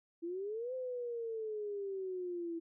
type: exponential two-way sweep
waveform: sine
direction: up then down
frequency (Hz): 329.6 to 519 to 329.6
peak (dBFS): -37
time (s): 0.22-2.6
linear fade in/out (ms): 20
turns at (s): 0.74
effects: none